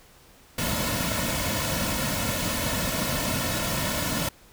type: noise with comb filter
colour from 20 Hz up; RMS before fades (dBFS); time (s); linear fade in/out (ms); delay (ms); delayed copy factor
pink; -27; 0.58-4.29; 5; 2.5; -0.7
effects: pink hiss -54 dBFS RMS until 4.52 s